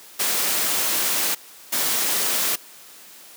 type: noise bursts at uneven times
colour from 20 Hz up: white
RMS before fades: -22 dBFS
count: 2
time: 0.19-1.35 / 1.72-2.56 s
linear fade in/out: 10 ms
effects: white hiss -45 dBFS RMS until 3.36 s + high-pass 200 Hz 12 dB/octave